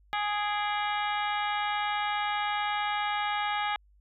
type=harmonic tone with a mistuned harmonic; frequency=415.3 Hz; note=G#4; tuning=in tune; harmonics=2 / 3 / 4 / 5 / 6 / 7 / 8 / 9; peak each=-30 / -34 / -36 / -38 / -40 / -41 / -42 / -43 dBFS; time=0.13-3.76 s; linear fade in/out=0 ms; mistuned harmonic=6; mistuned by=-94 cents; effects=added 50 Hz sine -58 dBFS peak until 4 s